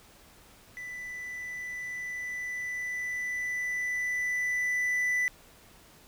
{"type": "tone with level ramp", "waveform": "triangle", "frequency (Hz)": 1987, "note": "B6", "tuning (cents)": 10, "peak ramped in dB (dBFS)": [-36, -23], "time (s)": [0.77, 5.28], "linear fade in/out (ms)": 0, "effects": ["pink hiss -56 dBFS RMS until 6.07 s"]}